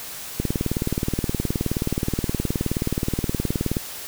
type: click train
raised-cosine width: 3 ms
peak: -9 dBFS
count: 65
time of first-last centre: 0.4-3.768 s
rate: 19 Hz
effects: white hiss -35 dBFS RMS until 4.07 s